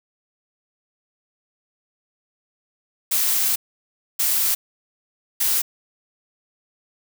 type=noise bursts at uneven times; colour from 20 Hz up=blue; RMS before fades=-20 dBFS; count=3; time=3.11-3.56 / 4.19-4.55 / 5.4-5.62 s; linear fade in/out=10 ms; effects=none